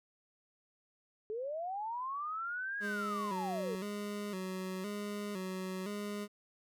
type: linear two-way sweep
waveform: sine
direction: up then down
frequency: 415.3 to 1661 to 415.3 Hz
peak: -36 dBFS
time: 1.3-3.75 s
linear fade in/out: 0 ms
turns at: 2.8 s
type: tone with vibrato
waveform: 25% pulse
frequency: 196.2 Hz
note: G3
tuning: 2 cents sharp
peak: -34 dBFS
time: 2.8-6.28 s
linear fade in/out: 50 ms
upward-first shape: square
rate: 0.98 Hz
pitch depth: 85 cents each way
effects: none